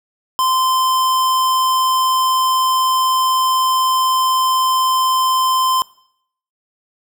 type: tone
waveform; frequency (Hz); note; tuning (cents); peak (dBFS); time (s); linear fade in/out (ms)
square; 1036; C6; -17; -14; 0.39-5.82; 0
effects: noise-tail reverb RT60 0.7 s tail -22 dB re dry